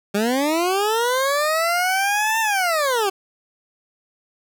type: linear two-way sweep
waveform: 20% pulse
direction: up then down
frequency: 196 to 904 to 373.6 Hz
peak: -13 dBFS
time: 0.14-3.1 s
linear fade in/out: 10 ms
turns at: 2.4 s
effects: none